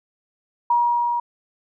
sine tone with level ramp, 954 Hz, A#5, 40 cents sharp, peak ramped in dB -14 to -20 dBFS, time 0.7-1.2 s, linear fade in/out 5 ms, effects none

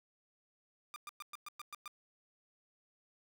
sawtooth tone bursts, 1200 Hz, D6, 37 cents sharp, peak -40 dBFS, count 8, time 0.94-1.878 s, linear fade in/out 0 ms, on 21 ms, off 110 ms, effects none

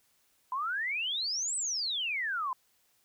sine exponential two-way sweep, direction up then down, 987.8 to 8240 to 987.8 Hz, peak -30 dBFS, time 0.52-2.53 s, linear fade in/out 2 ms, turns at 1.56 s, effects white hiss -70 dBFS RMS until 3.04 s

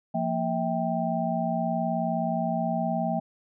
sine tone cluster, 172.1 / 231.2 / 649 / 785 Hz, F3 / A#3 / E5 / G5, -25 / -14 / -27 / +2 cents, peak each -30 dBFS, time 0.14-3.2 s, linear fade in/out 10 ms, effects none

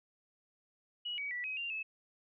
sine tone with pitch steps, 2916 / 2266 / 1957 / 2534 / 2782 / 2600 Hz, F#7 / C#7 / B6 / D#7 / F7 / E7, -26 / +37 / -16 / +31 / -7 / -24 cents, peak -36 dBFS, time 1.05-1.83 s, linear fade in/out 10 ms, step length 130 ms, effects none

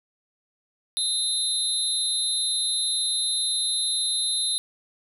sine tone cluster, 3692 / 4039 / 10680 Hz, A#7 / B7 / E9, -17 / +38 / +22 cents, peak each -27 dBFS, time 0.97-4.58 s, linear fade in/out 0 ms, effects none

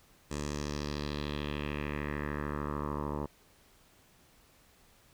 10% pulse tone with low-pass filter sweep, 73.42 Hz, D2, in tune, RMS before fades -36 dBFS, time 0.3-3.27 s, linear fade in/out 20 ms, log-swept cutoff 7900 to 830 Hz, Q 2.8, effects pink hiss -63 dBFS RMS until 5.13 s

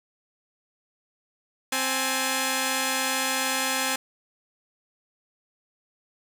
5% pulse tone pair together, 262.6 / 845.1 Hz, C4 / G#5, +6 / +30 cents, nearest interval octave + minor sixth, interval 2024 cents, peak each -15 dBFS, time 1.72-3.96 s, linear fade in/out 5 ms, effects none

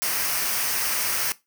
white noise with comb filter, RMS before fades -25 dBFS, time 0.02-1.32 s, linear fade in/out 0 ms, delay 0.27 ms, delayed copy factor -0.5, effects noise-tail reverb RT60 0.2 s tail -17 dB re dry

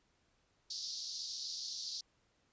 white band-pass noise, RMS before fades -43 dBFS, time 0.7-2.01 s, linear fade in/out 5 ms, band 4100 to 5600 Hz, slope 48 dB/octave, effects pink hiss -75 dBFS RMS until 2.52 s + resampled to 16000 Hz

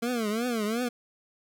25% pulse tone with vibrato, 227.6 Hz, A#3, 41 cents flat, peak -23 dBFS, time 0.02-0.89 s, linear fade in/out 10 ms, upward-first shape triangle, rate 2.8 Hz, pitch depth 190 cents each way, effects none

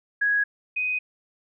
sine tone pair in turn, 1661.2 / 2501 Hz, G#6 / D#7, 0 / +8 cents, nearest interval perfect fifth, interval 708 cents, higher second, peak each -19 / -23 dBFS, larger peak first, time 0.21-0.44 / 0.76-0.99 s, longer neither, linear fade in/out 10 ms, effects none

